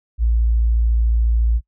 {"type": "tone", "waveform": "sine", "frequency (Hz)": 57, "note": "A#1", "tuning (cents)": -38, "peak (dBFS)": -13, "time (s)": [0.18, 1.61], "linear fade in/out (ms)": 50, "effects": ["noise-tail reverb RT60 0.1 s tail -24 dB re dry"]}